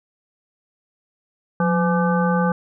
harmonic tone with a mistuned harmonic, 169.2 Hz, E3, 45 cents sharp, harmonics 1 / 3 / 5 / 7 / 9, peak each -18 / -23 / -25 / -26 / -28 dBFS, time 1.6-2.52 s, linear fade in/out 2 ms, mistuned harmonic 1, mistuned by +99 cents, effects none

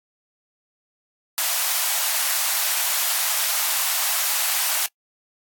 white high-pass noise, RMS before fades -22 dBFS, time 1.38-4.86 s, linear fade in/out 0 ms, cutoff 630 Hz, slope 48 dB/octave, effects noise-tail reverb RT60 0.1 s tail -25 dB re dry + AAC 64 kbps

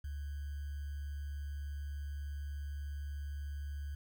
sine tone with sample-and-hold, 71.7 Hz, D2, 41 cents flat, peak -38 dBFS, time 0.04-3.95 s, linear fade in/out 5 ms, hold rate 1575 Hz, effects none

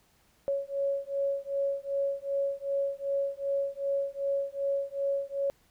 sine beating tone pair, 554.4 / 557 Hz, C#5 / C#5, 0 / +8 cents, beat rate 2.6 Hz, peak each -31 dBFS, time 0.48-5.5 s, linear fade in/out 0 ms, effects pink hiss -66 dBFS RMS until 5.7 s

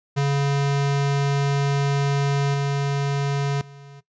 square tone with level steps, 140.6 Hz, C#3, 25 cents sharp, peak -19 / -21 / -41 dBFS, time 0.16-4.01 s, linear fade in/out 20 ms, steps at 2.54 / 3.61 s, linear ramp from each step 2 ms, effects noise-tail reverb RT60 0.1 s tail -17 dB re dry + resampled to 16000 Hz

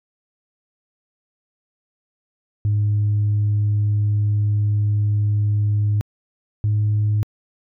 sine tone pair in turn, 104.1 / 105.31 Hz, G#2 / G#2, +5 / +25 cents, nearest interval unison, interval 20 cents, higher second, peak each -14 dBFS, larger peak neither, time 2.65-6.01 / 6.64-7.23 s, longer first, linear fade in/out 0 ms, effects tanh soft clip ceiling -13 dBFS

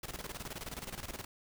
pink noise with tremolo, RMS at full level -41 dBFS, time 0.03-1.25 s, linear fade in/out 5 ms, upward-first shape square, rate 19 Hz, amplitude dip 75%, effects none

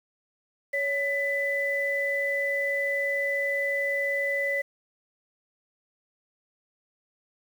sine tone pair together, 560.4 / 1997 Hz, C#5 / B6, +19 / +19 cents, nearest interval octave + minor seventh, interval 2200 cents, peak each -29 / -26 dBFS, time 0.73-4.62 s, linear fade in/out 10 ms, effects 8-bit

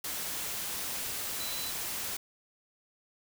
sine tone in noise, 4000 Hz, B7, 21 cents sharp, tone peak -40 dBFS, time 1.4-1.71 s, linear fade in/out 5 ms, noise white, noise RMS -36 dBFS, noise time 0.04-2.17 s, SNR -7 dB, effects none

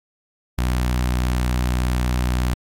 sawtooth tone with notch filter, 61.74 Hz, B1, in tune, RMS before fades -20 dBFS, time 0.58-2.54 s, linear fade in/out 5 ms, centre 460 Hz, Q 1.5, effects MP3 64 kbps

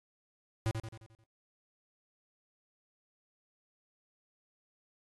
square tone with echo, 111.6 Hz, A2, 25 cents sharp, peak -29 dBFS, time 0.66-0.71 s, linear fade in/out 0 ms, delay 88 ms, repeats 6, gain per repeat -6 dB, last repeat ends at 1.238 s, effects AAC 32 kbps

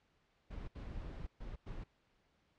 brown noise bursts at uneven times, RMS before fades -45 dBFS, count 4, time 0.5-0.68 / 0.75-1.27 / 1.4-1.56 / 1.66-1.84 s, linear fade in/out 10 ms, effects pink hiss -75 dBFS RMS until 2.58 s + low-pass 4000 Hz 12 dB/octave

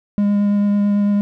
triangle tone with vibrato, 204 Hz, G#3, 31 cents flat, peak -11 dBFS, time 0.18-1.21 s, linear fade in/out 0 ms, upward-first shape triangle, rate 9 Hz, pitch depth 12 cents each way, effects none

